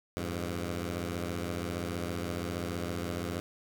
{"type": "beating tone pair", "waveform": "10% pulse", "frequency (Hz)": [86.3, 101.3], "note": ["F2", "G#2"], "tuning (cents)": [-20, -43], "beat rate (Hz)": 15, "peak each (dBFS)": [-26, -31], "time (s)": [0.17, 3.4], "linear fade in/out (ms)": 0, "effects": []}